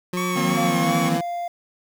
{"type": "tone with pitch glide", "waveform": "25% pulse", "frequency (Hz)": [180, 167.95], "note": ["F#3", "E3"], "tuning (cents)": [-47, 33], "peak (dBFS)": -20, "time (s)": [0.13, 1.21], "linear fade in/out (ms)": 5, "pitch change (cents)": -120, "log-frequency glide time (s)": [0.61, 0.86]}
{"type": "tone with vibrato", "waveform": "25% pulse", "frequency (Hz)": 1108.7, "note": "C#6", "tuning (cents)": 0, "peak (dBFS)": -22, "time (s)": [0.17, 1.09], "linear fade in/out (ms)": 2, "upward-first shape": "triangle", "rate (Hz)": 2.8, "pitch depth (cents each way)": 55}
{"type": "chord", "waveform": "square", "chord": "C half-diminished seventh", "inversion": "first", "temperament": "equal", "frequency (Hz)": [155.56, 185, 233.1, 261.6], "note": ["Eb3", "Gb3", "Bb3", "C4"], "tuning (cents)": [0, 0, 0, 0], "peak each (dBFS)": [-28, -31, -27, -27], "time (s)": [0.35, 1.19], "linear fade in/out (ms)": 20}
{"type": "tone", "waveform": "triangle", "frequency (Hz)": 696, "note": "F5", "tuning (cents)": -6, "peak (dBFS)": -23, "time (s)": [0.57, 1.48], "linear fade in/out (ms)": 5}
{"effects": ["8-bit"]}